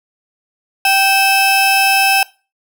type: tone pair together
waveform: 35% pulse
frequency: 779.1 / 2610 Hz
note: G5 / E7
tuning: -11 / -18 cents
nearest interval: octave + major sixth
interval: 2093 cents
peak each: -11 dBFS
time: 0.85-2.23 s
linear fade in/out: 2 ms
effects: noise-tail reverb RT60 0.3 s tail -20 dB re dry